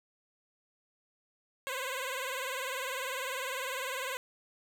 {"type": "tone with vibrato", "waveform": "10% pulse", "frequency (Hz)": 523.3, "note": "C5", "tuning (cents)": 0, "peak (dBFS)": -26, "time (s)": [1.67, 4.17], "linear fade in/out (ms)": 0, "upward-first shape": "sine", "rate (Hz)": 20, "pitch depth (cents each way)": 96, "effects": ["11-bit"]}